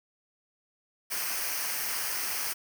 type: noise with comb filter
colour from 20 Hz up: white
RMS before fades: -32 dBFS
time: 1.1-2.54 s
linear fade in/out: 20 ms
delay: 0.27 ms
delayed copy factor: -0.65
effects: none